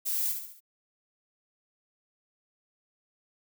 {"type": "noise with echo", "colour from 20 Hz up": "violet", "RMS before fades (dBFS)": -30, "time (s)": [0.05, 0.33], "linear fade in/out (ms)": 20, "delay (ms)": 69, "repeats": 4, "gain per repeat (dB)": -6, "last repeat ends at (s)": 0.606, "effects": []}